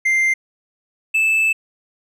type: tone pair in turn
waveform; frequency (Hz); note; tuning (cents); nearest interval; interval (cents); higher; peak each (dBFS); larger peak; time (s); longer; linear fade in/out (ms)
triangle; 2093 / 2629; C7 / E7; 0 / -5; major third; 395; second; -12; neither; 0.05-0.34 / 1.14-1.53; second; 10
effects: resampled to 32000 Hz